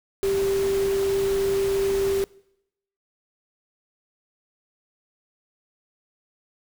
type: tone in noise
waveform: sine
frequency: 392 Hz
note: G4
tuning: in tune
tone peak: -20 dBFS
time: 0.23-2.24 s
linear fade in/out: 0 ms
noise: pink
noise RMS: -34 dBFS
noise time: 0.23-2.24 s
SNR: +11 dB
effects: noise-tail reverb RT60 0.8 s tail -23 dB re dry